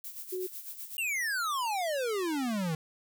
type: noise with tremolo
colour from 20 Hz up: violet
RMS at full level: -40 dBFS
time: 0.04-0.97 s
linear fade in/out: 2 ms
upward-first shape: sine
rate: 8 Hz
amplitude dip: 65%
type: tone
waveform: sine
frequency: 369.7 Hz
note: F#4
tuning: 1 cent flat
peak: -32 dBFS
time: 0.32-0.47 s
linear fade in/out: 10 ms
type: exponential sweep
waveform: square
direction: down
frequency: 2860 to 153.1 Hz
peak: -30 dBFS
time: 0.98-2.75 s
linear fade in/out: 2 ms
effects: none